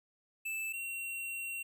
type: tone pair in turn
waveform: square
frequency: 2637 / 2737 Hz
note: E7 / F7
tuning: 0 / -36 cents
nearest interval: minor second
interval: 64 cents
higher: second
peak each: -36 / -38 dBFS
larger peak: first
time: 0.45-0.73 / 0.73-1.63 s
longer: second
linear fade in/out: 10 ms
effects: none